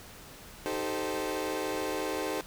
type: chord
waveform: 30% pulse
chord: A half-diminished seventh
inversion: second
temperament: equal with one note detuned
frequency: 311.1 / 386.4 / 440 / 523.3 Hz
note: Eb4 / G4 / A4 / C5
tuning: 0 / -25 / 0 / 0 cents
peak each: -34 dBFS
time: 0.66-2.41 s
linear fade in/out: 0 ms
effects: pink hiss -49 dBFS RMS until 2.46 s